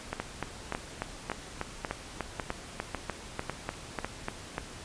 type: two click trains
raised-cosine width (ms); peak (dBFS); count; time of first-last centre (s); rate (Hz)
0.5; -16 / -16; 8 / 16; 0.2-4.046 / 0.13-4.581; 1.82 / 3.37
effects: pink hiss -45 dBFS RMS until 4.84 s + resampled to 22050 Hz